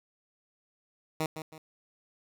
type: tone with echo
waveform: 10% pulse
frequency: 157.5 Hz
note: D#3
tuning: 21 cents sharp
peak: -20 dBFS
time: 1.2-1.26 s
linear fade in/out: 2 ms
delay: 160 ms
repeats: 2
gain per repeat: -9 dB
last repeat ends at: 1.58 s
effects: none